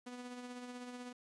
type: tone with tremolo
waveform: sawtooth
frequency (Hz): 246.9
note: B3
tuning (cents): 0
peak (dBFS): -40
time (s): 0.06-1.13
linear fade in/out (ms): 10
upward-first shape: sine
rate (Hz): 16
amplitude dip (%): 40
effects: resampled to 22050 Hz + 11-bit